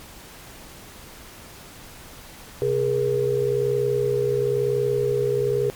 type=tone cluster; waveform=sine; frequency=131.3 / 413.9 / 474.9 Hz; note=C3 / G#4 / A#4; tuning=+6 / -6 / +32 cents; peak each=-28 / -21 / -24 dBFS; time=2.62-5.7 s; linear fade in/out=0 ms; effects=pink hiss -43 dBFS RMS until 5.75 s + MP3 96 kbps